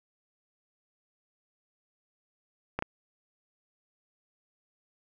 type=clicks; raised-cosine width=0.5 ms; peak=-15 dBFS; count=2; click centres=2.79 / 2.824 s; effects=none